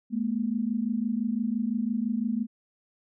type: tone pair together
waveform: sine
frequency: 213.7 / 239.6 Hz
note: G#3 / A#3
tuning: +50 / +48 cents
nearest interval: major second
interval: 198 cents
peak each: -28 dBFS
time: 0.1-2.47 s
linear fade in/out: 50 ms
effects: none